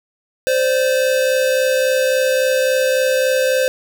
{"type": "tone pair together", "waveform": "square", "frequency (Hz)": [519, 582.6], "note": ["C5", "D5"], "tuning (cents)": [-14, -14], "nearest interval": "major second", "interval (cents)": 200, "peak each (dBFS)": [-15, -23], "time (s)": [0.47, 3.68], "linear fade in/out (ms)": 0, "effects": []}